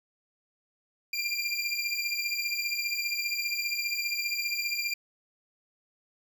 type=beating tone pair; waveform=25% pulse; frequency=2378 / 2393 Hz; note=D7 / D7; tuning=+21 / +32 cents; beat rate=15 Hz; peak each=-28 dBFS; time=1.13-4.94 s; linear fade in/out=5 ms; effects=none